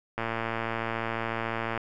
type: click train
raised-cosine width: 0.5 ms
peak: -15 dBFS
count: 183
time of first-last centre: 0.18-1.776 s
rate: 114 Hz
effects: none

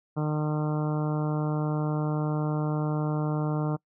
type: harmonic tone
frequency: 151.8 Hz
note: D#3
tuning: 42 cents flat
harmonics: 1 / 2 / 3 / 4 / 5 / 6 / 7 / 8 / 9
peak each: -26 / -32 / -36 / -38 / -40 / -42 / -43 / -44 / -45 dBFS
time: 0.16-3.77 s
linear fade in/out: 20 ms
effects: noise-tail reverb RT60 0.1 s tail -25 dB re dry

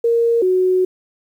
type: tone pair in turn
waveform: sine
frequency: 465.5 / 369.5 Hz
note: A#4 / F#4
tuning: -2 / -2 cents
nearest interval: major third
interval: 400 cents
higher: first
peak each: -12 dBFS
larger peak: neither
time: 0.04-0.42 / 0.42-0.85 s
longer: second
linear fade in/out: 5 ms
effects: 8-bit

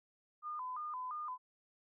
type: tone with vibrato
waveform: sine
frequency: 1108.7 Hz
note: C#6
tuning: in tune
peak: -39 dBFS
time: 0.42-1.38 s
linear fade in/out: 50 ms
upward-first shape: square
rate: 2.9 Hz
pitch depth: 160 cents each way
effects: none

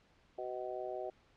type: harmonic tone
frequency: 125.4 Hz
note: B2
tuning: 27 cents sharp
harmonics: 3 / 4 / 5 / 6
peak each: -43 / -46 / -42 / -45 dBFS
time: 0.38-1.1 s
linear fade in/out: 5 ms
effects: pink hiss -68 dBFS RMS until 1.36 s + low-pass 4000 Hz 12 dB/octave

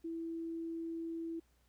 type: tone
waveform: sine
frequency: 330.2 Hz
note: E4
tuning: 3 cents sharp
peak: -38 dBFS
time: 0.04-1.4 s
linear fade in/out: 10 ms
effects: added 60 Hz sine -70 dBFS peak until 1.68 s + pink hiss -75 dBFS RMS until 1.68 s

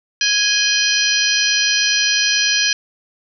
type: harmonic tone with a mistuned harmonic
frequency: 830.6 Hz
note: G#5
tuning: in tune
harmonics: 2 / 3 / 4 / 5 / 6 / 7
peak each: -21 / -21 / -21 / -21 / -21 / -21 dBFS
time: 0.21-2.73 s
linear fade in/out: 2 ms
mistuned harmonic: 4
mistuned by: -94 cents
effects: none

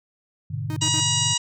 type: chord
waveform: sine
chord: G# diminished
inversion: none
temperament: just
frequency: 103.83 / 124.59 / 149.51 Hz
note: G#2 / B2 / D3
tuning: 0 / +16 / +31 cents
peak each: -30 dBFS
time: 0.5-1.34 s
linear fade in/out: 10 ms
type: tone bursts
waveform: 45% pulse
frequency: 311.1 Hz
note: D#4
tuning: in tune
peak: -30 dBFS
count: 3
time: 0.7-1.002 s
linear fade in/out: 0 ms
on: 64 ms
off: 55 ms
type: harmonic tone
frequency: 959 Hz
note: A#5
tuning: 49 cents sharp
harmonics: 1 / 2 / 3 / 4 / 5 / 6 / 7 / 8 / 9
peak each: -32 / -37 / -25 / -27 / -33 / -27 / -30 / -27 / -37 dBFS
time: 0.81-1.38 s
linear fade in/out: 10 ms
effects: none

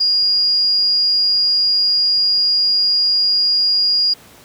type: tone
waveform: sine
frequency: 4851 Hz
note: D#8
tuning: 45 cents flat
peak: -12 dBFS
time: 0-4.14 s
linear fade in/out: 10 ms
effects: pink hiss -44 dBFS RMS until 4.44 s + high-pass 80 Hz 12 dB/octave

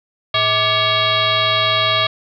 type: tone with frequency modulation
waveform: sine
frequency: 2235 Hz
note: C#7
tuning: 14 cents sharp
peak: -13 dBFS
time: 0.34-2.07 s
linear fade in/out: 5 ms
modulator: 531 Hz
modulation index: 3.3
effects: none

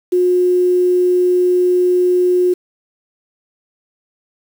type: tone with quantisation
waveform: sine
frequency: 360 Hz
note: F#4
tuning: 47 cents flat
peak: -10 dBFS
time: 0.12-2.54 s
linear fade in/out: 10 ms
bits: 6
effects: none

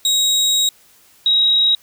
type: tone pair in turn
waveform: 30% pulse / sine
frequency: 3800 / 3816 Hz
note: A#7 / A#7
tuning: +33 / +40 cents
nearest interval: unison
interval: 7 cents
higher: second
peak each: -11 dBFS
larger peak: neither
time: 0.05-0.69 / 1.26-1.75 s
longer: first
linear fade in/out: 2 ms
effects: white hiss -51 dBFS RMS until 1.82 s

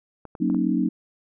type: clicks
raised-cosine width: 1 ms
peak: -25 dBFS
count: 4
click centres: 0.253 / 0.352 / 0.5 / 0.546 s
type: chord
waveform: sine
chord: D# minor seventh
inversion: first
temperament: equal with one note detuned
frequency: 185 / 233.1 / 274 / 311.1 Hz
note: F#3 / A#3 / C#4 / D#4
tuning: 0 / 0 / -20 / 0 cents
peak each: -25 dBFS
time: 0.4-0.89 s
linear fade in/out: 10 ms
effects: none

